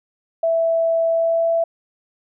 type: tone with pitch glide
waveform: sine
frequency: 660 to 665.4 Hz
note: E5 to E5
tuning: +2 to +16 cents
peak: -15 dBFS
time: 0.43-1.64 s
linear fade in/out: 5 ms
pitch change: +14 cents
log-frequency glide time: 1.08-1.51 s
effects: none